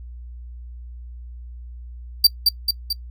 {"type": "tone with echo", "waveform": "45% pulse", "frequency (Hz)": 4656, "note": "D8", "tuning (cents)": -16, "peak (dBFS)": -7, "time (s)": [2.24, 2.27], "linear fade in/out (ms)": 5, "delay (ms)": 220, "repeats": 3, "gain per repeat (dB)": -4, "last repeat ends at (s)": 2.93, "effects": ["noise-tail reverb RT60 0.1 s tail -22 dB re dry", "added 60 Hz sine -34 dBFS peak until 3.1 s"]}